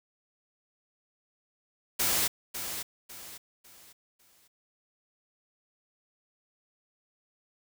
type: noise with echo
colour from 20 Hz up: white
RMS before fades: -27 dBFS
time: 1.99-2.28 s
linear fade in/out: 10 ms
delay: 550 ms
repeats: 4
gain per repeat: -9 dB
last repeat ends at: 4.48 s
effects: none